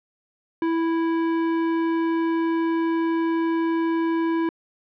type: tone with hard clipping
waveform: sine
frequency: 329.6 Hz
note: E4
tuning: in tune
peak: -22 dBFS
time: 0.62-4.49 s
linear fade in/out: 2 ms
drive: 17 dB
effects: low-pass 2000 Hz 12 dB/octave